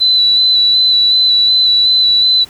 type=tone with vibrato; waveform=sine; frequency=3985 Hz; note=B7; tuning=15 cents sharp; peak=-7 dBFS; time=0-2.45 s; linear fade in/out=20 ms; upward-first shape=square; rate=2.7 Hz; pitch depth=18 cents each way; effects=pink hiss -40 dBFS RMS until 2.49 s